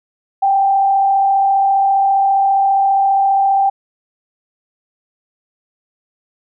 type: tone with frequency modulation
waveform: sine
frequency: 785 Hz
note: G5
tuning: 2 cents sharp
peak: -10 dBFS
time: 0.42-3.7 s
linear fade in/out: 10 ms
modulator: 34.9 Hz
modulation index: 0.42
effects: none